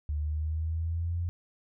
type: linear sweep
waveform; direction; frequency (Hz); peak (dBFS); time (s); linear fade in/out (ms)
sine; up; 73.7 to 87.31; -28; 0.09-1.29; 0
effects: none